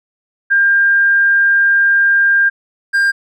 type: tone pair in turn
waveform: sine / triangle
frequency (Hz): 1600 / 1600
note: G6 / G6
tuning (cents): +35 / +35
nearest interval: unison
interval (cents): 0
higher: neither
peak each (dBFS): -8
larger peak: neither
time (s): 0.5-2.5 / 2.93-3.12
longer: first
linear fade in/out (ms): 20
effects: none

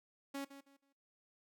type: tone with echo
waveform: sawtooth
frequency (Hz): 277.2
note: C#4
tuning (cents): 0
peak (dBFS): -36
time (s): 0.34-0.45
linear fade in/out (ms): 10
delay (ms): 160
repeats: 3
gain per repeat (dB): -12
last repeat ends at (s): 0.93
effects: noise-tail reverb RT60 0.3 s tail -18 dB re dry

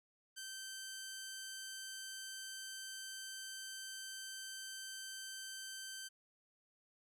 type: tone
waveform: 10% pulse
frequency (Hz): 1551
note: G6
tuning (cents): -19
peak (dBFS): -37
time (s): 0.36-6.09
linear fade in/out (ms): 20
effects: none

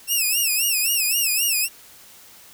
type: tone with vibrato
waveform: 5% pulse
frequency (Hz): 2654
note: E7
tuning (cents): +11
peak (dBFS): -10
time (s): 0.07-1.69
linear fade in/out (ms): 50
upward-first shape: sine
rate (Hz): 3.8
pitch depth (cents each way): 140
effects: white hiss -47 dBFS RMS until 2.53 s

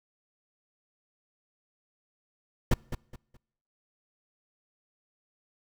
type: noise with echo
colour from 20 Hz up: brown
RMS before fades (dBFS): -21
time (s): 2.71-2.74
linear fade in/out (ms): 5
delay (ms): 210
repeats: 3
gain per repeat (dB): -11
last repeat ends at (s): 3.37
effects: noise-tail reverb RT60 0.9 s tail -26 dB re dry

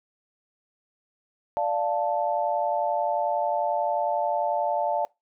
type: chord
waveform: sine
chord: D minor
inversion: none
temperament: equal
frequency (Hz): 587.3 / 698.5 / 880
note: D5 / F5 / A5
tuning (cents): 0 / 0 / 0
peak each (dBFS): -27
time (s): 1.57-5.05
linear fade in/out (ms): 0
effects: noise-tail reverb RT60 0.2 s tail -23 dB re dry

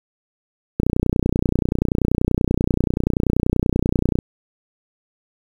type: click train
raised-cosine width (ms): 3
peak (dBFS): -4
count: 104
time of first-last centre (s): 0.8-4.188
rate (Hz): 30.4
effects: 7-bit

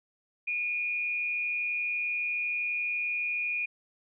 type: tone with frequency modulation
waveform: sine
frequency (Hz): 2437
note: D#7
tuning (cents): -37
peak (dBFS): -28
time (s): 0.47-3.66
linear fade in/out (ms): 10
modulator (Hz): 173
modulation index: 0.31
effects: none

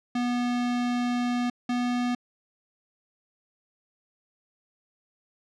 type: tone pair in turn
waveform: square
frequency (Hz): 243.9 / 244.8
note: B3 / B3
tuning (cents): -21 / -15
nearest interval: unison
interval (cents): 6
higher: second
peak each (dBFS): -25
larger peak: neither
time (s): 0.15-1.5 / 1.69-2.15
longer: first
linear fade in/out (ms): 5
effects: low-pass 5000 Hz 12 dB/octave

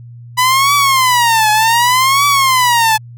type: tone with vibrato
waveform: sawtooth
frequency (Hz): 987.8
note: B5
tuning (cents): 0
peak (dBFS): -5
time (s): 0.37-2.98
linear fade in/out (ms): 20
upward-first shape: triangle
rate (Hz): 0.66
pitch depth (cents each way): 270
effects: added 119 Hz sine -31 dBFS peak until 3.17 s

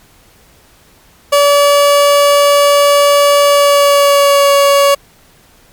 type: tone with pitch glide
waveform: 30% pulse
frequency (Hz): 573 to 563.2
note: D5 to C#5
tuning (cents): -43 to +27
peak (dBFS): -3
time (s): 1.32-4.95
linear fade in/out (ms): 10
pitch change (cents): -30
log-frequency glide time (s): 3.45-4.54
effects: pink hiss -46 dBFS RMS until 5.72 s + MP3 96 kbps

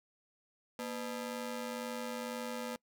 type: ring-modulated tone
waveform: sawtooth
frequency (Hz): 370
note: F#4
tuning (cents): 0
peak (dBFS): -31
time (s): 0.79-2.76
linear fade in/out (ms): 2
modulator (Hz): 134
effects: noise-tail reverb RT60 0.1 s tail -24 dB re dry

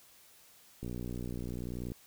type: click train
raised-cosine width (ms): 3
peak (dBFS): -27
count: 67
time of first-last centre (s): 0.83-1.919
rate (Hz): 60.6
effects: white hiss -60 dBFS RMS until 2.06 s

